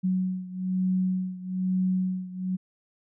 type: beating tone pair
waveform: sine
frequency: 185 / 186.1 Hz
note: F#3 / F#3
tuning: 0 / +10 cents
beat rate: 1.1 Hz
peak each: -26 / -29 dBFS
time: 0.03-2.57 s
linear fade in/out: 20 ms
effects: none

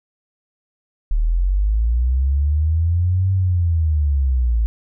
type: linear two-way sweep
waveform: sine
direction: up then down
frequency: 36.41 to 96 to 54.1 Hz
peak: -14 dBFS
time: 1.11-4.66 s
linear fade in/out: 0 ms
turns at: 3.32 s
effects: none

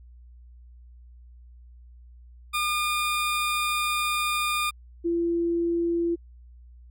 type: tone pair in turn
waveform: 20% pulse / sine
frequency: 1211 / 339.8 Hz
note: D#6 / F4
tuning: -47 / -47 cents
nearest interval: octave + minor seventh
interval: 2200 cents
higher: first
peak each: -19 / -22 dBFS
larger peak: first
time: 2.53-4.71 / 5.04-6.16 s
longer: first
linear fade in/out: 20 ms
effects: added 60 Hz sine -46 dBFS peak until 6.9 s

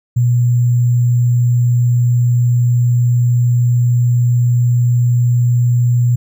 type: tone with sample-and-hold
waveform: sine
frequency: 121.6 Hz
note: B2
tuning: 26 cents flat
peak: -9 dBFS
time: 0.16-6.16 s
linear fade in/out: 10 ms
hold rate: 7350 Hz
effects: none

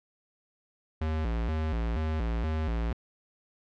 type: tone with vibrato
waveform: square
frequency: 66.9 Hz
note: C2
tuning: 39 cents sharp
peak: -28 dBFS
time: 1.01-2.93 s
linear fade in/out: 5 ms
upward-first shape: square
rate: 2.1 Hz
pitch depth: 280 cents each way
effects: low-pass 3000 Hz 12 dB/octave

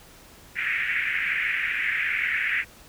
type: band-pass noise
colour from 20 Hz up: pink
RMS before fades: -26 dBFS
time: 0.55-2.65 s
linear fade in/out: 50 ms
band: 1700 to 2400 Hz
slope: 48 dB/octave
effects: pink hiss -50 dBFS RMS until 2.88 s

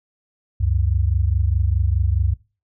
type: tone pair together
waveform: sine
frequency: 68.88 / 93.7 Hz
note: C#2 / F#2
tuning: -10 / +22 cents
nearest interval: perfect fourth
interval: 532 cents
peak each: -19 dBFS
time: 0.6-2.34 s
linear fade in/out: 10 ms
effects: noise-tail reverb RT60 0.3 s tail -18 dB re dry

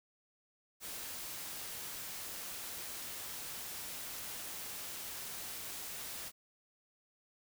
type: noise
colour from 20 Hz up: white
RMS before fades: -44 dBFS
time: 0.8-6.32 s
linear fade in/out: 50 ms
effects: none

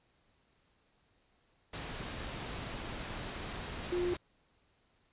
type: tone in noise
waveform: sine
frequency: 354.8 Hz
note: F4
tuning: 27 cents sharp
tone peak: -30 dBFS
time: 3.92-4.14 s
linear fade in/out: 5 ms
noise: pink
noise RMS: -41 dBFS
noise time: 1.73-4.17 s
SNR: +8 dB
effects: pink hiss -72 dBFS RMS until 5.12 s + resampled to 8000 Hz

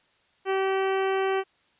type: harmonic tone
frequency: 384.8 Hz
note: G4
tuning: 32 cents flat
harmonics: 1 / 2 / 3 / 4 / 5 / 6 / 7 / 8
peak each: -24 / -30 / -34 / -36 / -38 / -40 / -41 / -42 dBFS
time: 0.45-1.44 s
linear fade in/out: 50 ms
effects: white hiss -65 dBFS RMS until 1.79 s + resampled to 8000 Hz

